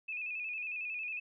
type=tone with vibrato; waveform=sine; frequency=2533 Hz; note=D#7; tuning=30 cents sharp; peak=-36 dBFS; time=0.08-1.2 s; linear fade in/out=10 ms; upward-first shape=square; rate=11 Hz; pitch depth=54 cents each way; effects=none

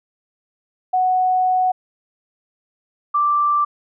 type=tone pair in turn; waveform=sine; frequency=740 / 1174.7 Hz; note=F#5 / D6; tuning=0 / 0 cents; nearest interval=minor sixth; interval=800 cents; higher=second; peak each=-14 dBFS; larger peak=neither; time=0.93-1.72 / 3.14-3.65 s; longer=first; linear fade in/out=10 ms; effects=none

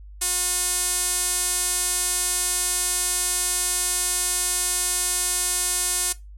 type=tone with band-pass filter; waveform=sawtooth; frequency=360 Hz; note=F#4; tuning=47 cents flat; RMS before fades=-24 dBFS; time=0.21-6.13 s; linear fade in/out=10 ms; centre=9300 Hz; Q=2.2; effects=noise-tail reverb RT60 0.2 s tail -19 dB re dry + added 50 Hz sine -39 dBFS peak until 6.37 s

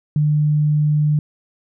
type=tone; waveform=sine; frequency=150 Hz; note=D3; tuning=37 cents sharp; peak=-13 dBFS; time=0.16-1.19 s; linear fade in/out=2 ms; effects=none

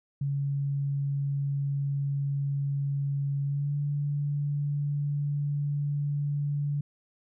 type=tone with pitch glide; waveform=sine; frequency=140.3 to 144.49 Hz; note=C#3 to D3; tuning=+21 to -28 cents; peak=-26 dBFS; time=0.21-6.81 s; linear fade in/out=5 ms; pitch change=+51 cents; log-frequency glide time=3.44-3.75 s; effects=none

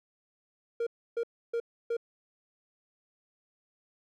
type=tone bursts; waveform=triangle; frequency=466.7 Hz; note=A#4; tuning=2 cents sharp; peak=-26 dBFS; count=4; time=0.8-1.968 s; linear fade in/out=5 ms; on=67 ms; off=300 ms; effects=none

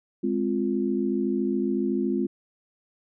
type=chord; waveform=sine; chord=F minor; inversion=first; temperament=equal; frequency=207.7 / 261.6 / 349.2 Hz; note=Ab3 / C4 / F4; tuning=0 / 0 / 0 cents; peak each=-27 / -27 / -27 dBFS; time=0.23-2.27 s; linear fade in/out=10 ms; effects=none

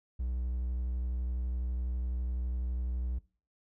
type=tone with vibrato; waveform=triangle; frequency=61.74 Hz; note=B1; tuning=in tune; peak=-29 dBFS; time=0.19-3.19 s; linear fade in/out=10 ms; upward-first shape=sine; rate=12 Hz; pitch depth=23 cents each way; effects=noise-tail reverb RT60 0.4 s tail -21 dB re dry

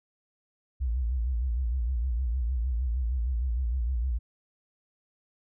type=tone with vibrato; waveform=sine; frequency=61 Hz; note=B1; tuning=21 cents flat; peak=-25 dBFS; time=0.8-4.19 s; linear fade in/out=20 ms; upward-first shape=sine; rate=6.5 Hz; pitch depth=150 cents each way; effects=none

